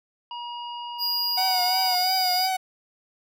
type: harmonic tone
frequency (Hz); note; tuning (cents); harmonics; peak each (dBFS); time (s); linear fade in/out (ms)
956; A#5; +43; 1 / 3 / 5; -33 / -38 / -48; 0.31-1.95; 2
type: tone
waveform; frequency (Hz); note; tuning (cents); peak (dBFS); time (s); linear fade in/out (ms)
square; 4858; D#8; -42; -24; 0.98-2.5; 50
type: tone with vibrato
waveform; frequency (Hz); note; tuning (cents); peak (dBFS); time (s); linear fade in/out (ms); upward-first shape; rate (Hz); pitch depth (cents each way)
45% pulse; 740; F#5; 0; -23; 1.37-2.57; 10; triangle; 2.9; 44
effects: none